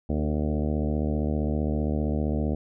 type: harmonic tone with a mistuned harmonic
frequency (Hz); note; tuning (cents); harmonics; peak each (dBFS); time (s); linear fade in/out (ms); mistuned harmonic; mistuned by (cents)
75.3; D2; +44; 1 / 2 / 3 / 4 / 5 / 6 / 7 / 8 / 9 / 10; -27 / -31 / -29 / -33 / -39 / -37 / -38 / -39 / -42 / -46; 0.09-2.55; 5; 5; +15
effects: none